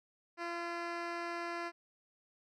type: tone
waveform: 10% pulse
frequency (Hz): 342.3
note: F4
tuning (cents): -35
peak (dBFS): -29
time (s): 0.37-1.72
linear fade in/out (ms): 50
effects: low-pass 4000 Hz 12 dB/octave